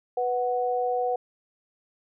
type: tone pair together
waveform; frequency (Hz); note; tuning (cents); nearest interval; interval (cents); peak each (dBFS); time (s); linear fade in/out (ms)
sine; 493.9 / 740; B4 / F#5; 0 / 0; perfect fifth; 700; -26; 0.17-1.16; 5
effects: none